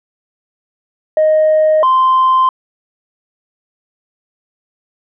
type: tone pair in turn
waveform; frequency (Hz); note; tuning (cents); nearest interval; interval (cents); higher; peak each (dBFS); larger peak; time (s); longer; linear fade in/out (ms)
sine; 622.3 / 1040.6; D#5 / C6; 0 / -10; major sixth; 890; second; -6; neither; 1.17-1.83 / 1.83-2.49; neither; 2
effects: tanh soft clip ceiling -5 dBFS